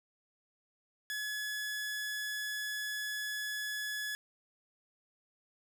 sawtooth tone, 1700 Hz, G#6, 40 cents sharp, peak -32 dBFS, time 1.1-4.15 s, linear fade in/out 0 ms, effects none

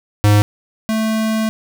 square tone pair in turn, 103.83 / 220 Hz, G#2 / A3, 0 / 0 cents, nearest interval octave + minor second, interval 1300 cents, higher second, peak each -9 / -16 dBFS, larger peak first, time 0.24-0.42 / 0.89-1.49 s, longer second, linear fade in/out 0 ms, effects none

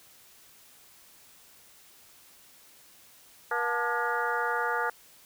harmonic tone with a mistuned harmonic, 238.8 Hz, A#3, 42 cents sharp, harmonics 2 / 3 / 4 / 5 / 6 / 7 / 8, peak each -34 / -37 / -32 / -34 / -31 / -36 / -41 dBFS, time 3.51-4.9 s, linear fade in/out 5 ms, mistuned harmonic 4, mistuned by -140 cents, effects white hiss -56 dBFS RMS until 5.25 s

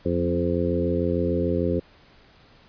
harmonic tone with a mistuned harmonic, 86.7 Hz, F2, 12 cents flat, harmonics 1 / 2 / 3 / 4 / 5 / 6, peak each -28 / -28 / -28 / -28 / -28 / -28 dBFS, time 0.05-1.8 s, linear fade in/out 10 ms, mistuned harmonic 2, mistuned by +19 cents, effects pink hiss -54 dBFS RMS until 2.68 s + resampled to 11025 Hz

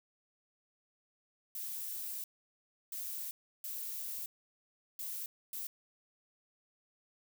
violet noise bursts at uneven times, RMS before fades -41 dBFS, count 5, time 1.55-2.24 / 2.92-3.31 / 3.64-4.26 / 4.99-5.26 / 5.53-5.67 s, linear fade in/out 2 ms, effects none

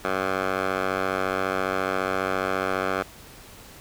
10% pulse tone with band-pass filter, 94.6 Hz, F#2, 39 cents sharp, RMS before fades -26 dBFS, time 0.04-3.03 s, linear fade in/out 10 ms, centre 1100 Hz, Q 1.3, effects pink hiss -46 dBFS RMS until 3.8 s

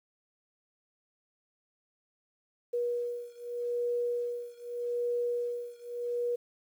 sine beating tone pair, 480.9 / 481.72 Hz, B4 / B4, -46 / -43 cents, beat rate 0.82 Hz, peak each -33 / -34 dBFS, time 2.73-6.36 s, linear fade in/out 10 ms, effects 10-bit

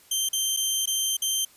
15% pulse tone with dropouts, 3136 Hz, G7, in tune, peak -16 dBFS, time 0.11-1.45 s, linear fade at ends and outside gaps 5 ms, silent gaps 0.289-0.33 / 0.566-0.57 / 0.858-0.873 / 1.169-1.219 s, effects white hiss -55 dBFS RMS until 1.56 s + resampled to 32000 Hz

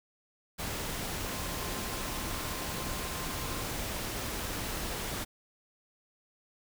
sine tone in noise, 1046.5 Hz, C6, in tune, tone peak -46 dBFS, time 1.25-3.63 s, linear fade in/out 20 ms, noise pink, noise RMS -36 dBFS, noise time 0.58-5.25 s, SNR -13 dB, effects none

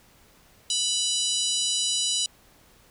harmonic tone with a mistuned harmonic, 987.8 Hz, B5, in tune, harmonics 3 / 4 / 5 / 6 / 7 / 8 / 9 / 10, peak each -29 / -28 / -33 / -34 / -31 / -35 / -34 / -36 dBFS, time 0.7-2.26 s, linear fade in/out 2 ms, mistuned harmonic 6, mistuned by -33 cents, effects pink hiss -57 dBFS RMS until 2.9 s

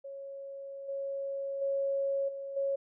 sine tone with level steps, 551 Hz, C#5, 11 cents flat, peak -40 / -33 / -28 / -37 / -28 dBFS, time 0.04-2.76 s, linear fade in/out 10 ms, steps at 0.88 / 1.61 / 2.28 / 2.56 s, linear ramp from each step 10 ms, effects none

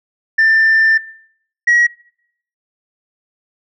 sine tone pair in turn, 1784 / 1908.5 Hz, A6 / A#6, +23 / +40 cents, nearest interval minor second, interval 117 cents, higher second, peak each -6 dBFS, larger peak neither, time 0.38-0.98 / 1.67-1.87 s, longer first, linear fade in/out 10 ms, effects noise-tail reverb RT60 0.7 s tail -25 dB re dry + tanh soft clip ceiling -6 dBFS

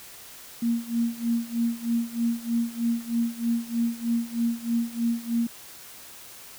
sine tone with tremolo, 233.1 Hz, A#3, in tune, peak -20 dBFS, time 0.62-5.47 s, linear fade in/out 5 ms, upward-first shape sine, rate 3.2 Hz, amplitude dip 90%, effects white hiss -45 dBFS RMS until 6.58 s

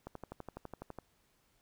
click train, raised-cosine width 1 ms, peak -29 dBFS, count 12, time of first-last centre 0.07-0.987 s, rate 12 Hz, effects pink hiss -73 dBFS RMS until 1.61 s

